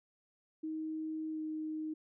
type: tone with pitch glide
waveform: sine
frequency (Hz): 314.7 to 311.6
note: D#4 to D#4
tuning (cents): +20 to +3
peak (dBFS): -36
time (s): 0.63-1.94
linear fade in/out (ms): 10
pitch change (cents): -17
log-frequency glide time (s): 1.31-1.4
effects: none